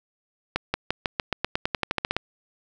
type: accelerating click train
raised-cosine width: 0.3 ms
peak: -7 dBFS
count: 16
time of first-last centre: 0.56-2.166 s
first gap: 180 ms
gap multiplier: 0.92
effects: none